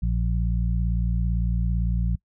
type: harmonic tone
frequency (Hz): 57.8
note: A#1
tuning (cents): -14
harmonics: 1 / 2 / 3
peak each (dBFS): -22 / -28 / -29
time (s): 0.02-2.16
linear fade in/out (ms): 10
effects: noise-tail reverb RT60 0.1 s tail -24 dB re dry